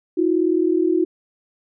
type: tone pair together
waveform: sine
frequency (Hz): 322.7 / 362.2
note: E4 / F#4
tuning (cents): -37 / -37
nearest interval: major second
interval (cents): 200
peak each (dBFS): -18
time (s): 0.17-1.05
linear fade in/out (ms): 10
effects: none